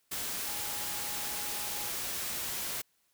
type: tone in noise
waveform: sine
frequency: 830.6 Hz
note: G#5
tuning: in tune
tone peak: -47 dBFS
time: 0.46-1.9 s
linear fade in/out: 10 ms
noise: white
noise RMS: -36 dBFS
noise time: 0.11-2.82 s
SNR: -14 dB
effects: white hiss -73 dBFS RMS until 3.13 s